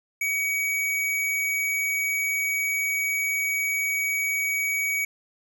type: tone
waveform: square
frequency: 2261 Hz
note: C#7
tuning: 34 cents sharp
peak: -24 dBFS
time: 0.21-5.05 s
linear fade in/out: 5 ms
effects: none